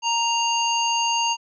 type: harmonic tone with a mistuned harmonic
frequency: 932.3 Hz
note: A#5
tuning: in tune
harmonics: 1 / 3 / 5 / 7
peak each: -22 / -24 / -30 / -28 dBFS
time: 0.02-1.37 s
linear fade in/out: 50 ms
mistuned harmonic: 7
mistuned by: -20 cents
effects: none